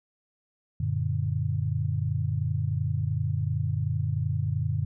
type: chord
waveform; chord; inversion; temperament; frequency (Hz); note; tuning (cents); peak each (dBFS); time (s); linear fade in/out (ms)
sine; Gb augmented; none; equal with one note detuned; 93.74 / 116.54 / 146.83; Gb2 / Bb2 / D3; +23 / 0 / 0; -29; 0.8-4.85; 5
effects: none